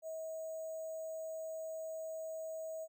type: tone with sample-and-hold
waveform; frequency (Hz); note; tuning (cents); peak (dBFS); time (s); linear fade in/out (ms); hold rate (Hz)
sine; 640; D#5; +49; -40; 0.02-2.88; 50; 7350
effects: none